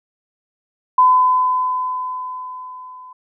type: tone with level ramp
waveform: sine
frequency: 1012 Hz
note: B5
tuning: 42 cents sharp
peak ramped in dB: -7 to -36 dBFS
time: 0.98-3.13 s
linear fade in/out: 5 ms
effects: none